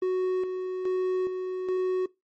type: tone with tremolo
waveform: triangle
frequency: 370 Hz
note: F#4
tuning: in tune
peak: -21 dBFS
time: 0.02-2.06 s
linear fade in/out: 5 ms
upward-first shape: square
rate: 1.2 Hz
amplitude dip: 45%
effects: noise-tail reverb RT60 0.2 s tail -21 dB re dry + MP3 32 kbps